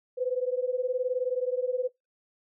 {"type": "beating tone pair", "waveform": "sine", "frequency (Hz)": [496.8, 515.8], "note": ["B4", "C5"], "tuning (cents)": [10, -25], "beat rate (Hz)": 19, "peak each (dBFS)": [-28, -30], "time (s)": [0.17, 1.89], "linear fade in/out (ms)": 20, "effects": ["noise-tail reverb RT60 0.2 s tail -24 dB re dry"]}